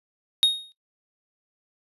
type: tone with exponential decay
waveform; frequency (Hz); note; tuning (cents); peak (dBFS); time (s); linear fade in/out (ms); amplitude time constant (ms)
triangle; 3729; A#7; 0; -10; 0.43-0.72; 0; 62
effects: noise-tail reverb RT60 0.1 s tail -19 dB re dry + resampled to 32000 Hz